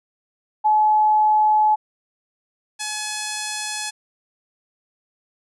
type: tone pair in turn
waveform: sine / 5% pulse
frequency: 855 / 849.6 Hz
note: A5 / G#5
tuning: -50 / +39 cents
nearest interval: unison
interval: 11 cents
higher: first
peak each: -13 dBFS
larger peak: neither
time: 0.64-1.76 / 2.79-3.91 s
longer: neither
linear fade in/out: 20 ms
effects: resampled to 24000 Hz